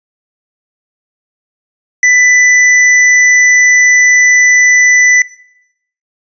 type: tone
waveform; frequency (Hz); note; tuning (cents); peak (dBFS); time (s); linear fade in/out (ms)
square; 1989; B6; +12; -5; 2.03-5.22; 2
effects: noise-tail reverb RT60 0.8 s tail -20 dB re dry + resampled to 16000 Hz